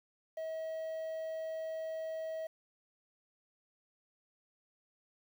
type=tone with quantisation; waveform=triangle; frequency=640 Hz; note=D#5; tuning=49 cents sharp; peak=-35 dBFS; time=0.37-2.47 s; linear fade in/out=5 ms; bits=10; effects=none